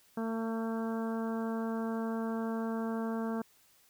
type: harmonic tone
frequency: 225.5 Hz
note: A3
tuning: 43 cents sharp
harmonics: 1 / 2 / 3 / 4 / 5 / 6 / 7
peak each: -33 / -39 / -43 / -45 / -47 / -49 / -50 dBFS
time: 0.17-3.42 s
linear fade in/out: 5 ms
effects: white hiss -65 dBFS RMS until 3.89 s